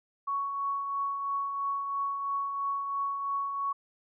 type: tone with tremolo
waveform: sine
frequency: 1114 Hz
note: C#6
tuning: 8 cents sharp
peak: -27 dBFS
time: 0.27-3.73 s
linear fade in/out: 10 ms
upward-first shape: triangle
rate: 3 Hz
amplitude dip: 45%
effects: none